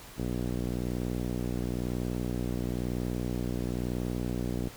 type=tone with low-pass filter; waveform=5% pulse; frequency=61 Hz; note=B1; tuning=21 cents flat; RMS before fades=-32 dBFS; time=0.18-4.69 s; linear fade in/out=5 ms; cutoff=290 Hz; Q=0.85; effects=pink hiss -48 dBFS RMS until 4.76 s